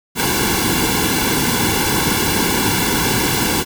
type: noise with comb filter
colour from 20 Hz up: pink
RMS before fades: -17 dBFS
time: 0.15-3.65 s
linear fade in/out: 50 ms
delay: 1.6 ms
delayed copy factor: -0.95
effects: none